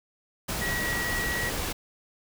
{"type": "tone in noise", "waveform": "sine", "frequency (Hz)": 1919, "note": "A#6", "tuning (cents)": 50, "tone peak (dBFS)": -29, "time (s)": [0.61, 1.5], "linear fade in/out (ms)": 10, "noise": "pink", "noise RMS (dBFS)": -31, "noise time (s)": [0.48, 1.73], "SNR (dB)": -1, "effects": []}